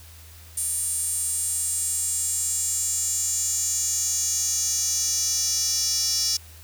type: tone with high-pass filter sweep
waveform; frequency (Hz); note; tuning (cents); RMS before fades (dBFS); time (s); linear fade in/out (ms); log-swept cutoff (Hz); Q
square; 261.6; C4; 0; -25; 0.57-6.37; 5; 9000 to 5500; 5.9
effects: added 81 Hz sine -45 dBFS peak until 6.63 s + white hiss -49 dBFS RMS until 6.63 s